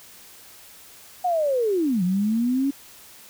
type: linear two-way sweep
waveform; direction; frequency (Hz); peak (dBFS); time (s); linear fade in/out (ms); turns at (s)
sine; down then up; 740 to 174.61 to 282; -19; 1.24-2.71; 10; 2.03
effects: white hiss -47 dBFS RMS until 3.29 s